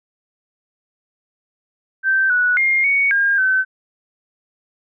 sine tone with pitch steps, 1556 / 1472 / 2124 / 2231 / 1614 / 1529 Hz, G6 / F#6 / C7 / C#7 / G#6 / G6, -13 / -9 / +25 / +11 / -50 / -44 cents, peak -13 dBFS, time 2.03-3.65 s, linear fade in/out 50 ms, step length 270 ms, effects none

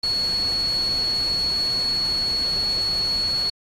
sine tone in noise, 4369 Hz, C#8, 26 cents flat, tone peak -20 dBFS, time 0.03-3.5 s, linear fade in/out 5 ms, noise pink, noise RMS -36 dBFS, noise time 0.03-3.5 s, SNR +13 dB, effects AAC 32 kbps

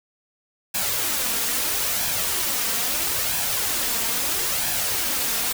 white noise with flanger, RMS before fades -24 dBFS, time 0.74-5.53 s, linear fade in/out 10 ms, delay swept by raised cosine 1.2 to 4.4 ms, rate 0.76 Hz, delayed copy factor +0.5, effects none

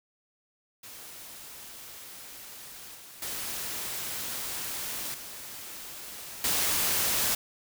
white noise with level steps, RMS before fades -45 / -48 / -35 / -42 / -27 dBFS, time 0.83-7.35 s, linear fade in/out 5 ms, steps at 2.95 / 3.22 / 5.14 / 6.44 s, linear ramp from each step 2 ms, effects none

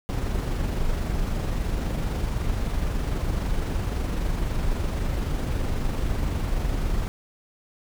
brown noise with amplitude modulation, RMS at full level -24 dBFS, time 0.09-7.08 s, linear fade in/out 0 ms, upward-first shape sine, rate 23.8 Hz, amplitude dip 30%, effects none

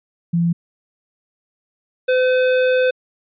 sine / square tone pair in turn, 170 / 509.4 Hz, F3 / C5, -46 / -46 cents, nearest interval octave + perfect fifth, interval 1900 cents, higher second, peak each -14 dBFS, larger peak neither, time 0.33-0.53 / 2.08-2.91 s, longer second, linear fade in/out 10 ms, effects resampled to 8000 Hz

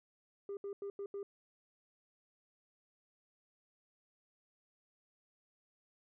sine tone bursts at uneven times, 400.1 Hz, G4, 35 cents sharp, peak -37 dBFS, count 5, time 0.49-0.57 / 0.64-0.73 / 0.82-0.9 / 0.99-1.06 / 1.14-1.23 s, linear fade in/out 2 ms, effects tanh soft clip ceiling -38 dBFS

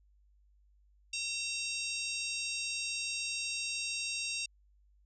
harmonic tone with a mistuned harmonic, 933 Hz, A#5, 1 cent sharp, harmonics 3 / 4 / 5 / 6 / 7 / 8 / 9, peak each -38 / -43 / -43 / -41 / -46 / -48 / -44 dBFS, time 1.13-4.46 s, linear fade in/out 5 ms, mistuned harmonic 3, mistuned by -52 cents, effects added 50 Hz sine -63 dBFS peak until 5.05 s

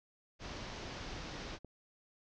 pink low-pass noise, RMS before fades -45 dBFS, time 0.39-1.59 s, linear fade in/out 50 ms, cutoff 6100 Hz, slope 48 dB/octave
click train, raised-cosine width 2 ms, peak -37 dBFS, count 9, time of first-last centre 0.87-1.647 s, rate 10.3 Hz
effects none

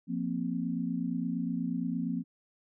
sine chord, F suspended fourth, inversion none, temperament equal, 174.61 / 233.1 / 261.6 Hz, F3 / Bb3 / C4, 0 / 0 / 0 cents, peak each -34 dBFS, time 0.07-2.24 s, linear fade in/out 50 ms, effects none

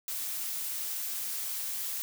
blue noise, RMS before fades -35 dBFS, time 0.08-2.02 s, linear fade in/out 0 ms, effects none

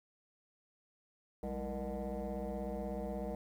sine tone with frequency modulation, 207.7 Hz, G#3, in tune, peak -35 dBFS, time 1.43-3.35 s, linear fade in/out 2 ms, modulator 133 Hz, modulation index 3.8, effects tanh soft clip ceiling -34 dBFS + 11-bit

